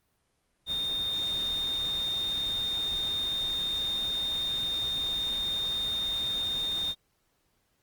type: tone in noise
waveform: sine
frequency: 3655 Hz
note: A#7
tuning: 35 cents flat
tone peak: -28 dBFS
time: 0.66-6.95 s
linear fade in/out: 50 ms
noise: pink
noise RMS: -43 dBFS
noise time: 0.66-6.95 s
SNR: +12 dB
effects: pink hiss -73 dBFS RMS until 7.82 s + Opus 32 kbps